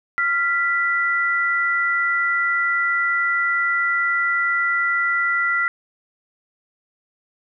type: tone pair together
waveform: sine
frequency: 1385.6 / 1975.5 Hz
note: F6 / B6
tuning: -14 / 0 cents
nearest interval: tritone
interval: 614 cents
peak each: -20 dBFS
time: 0.18-5.68 s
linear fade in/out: 0 ms
effects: none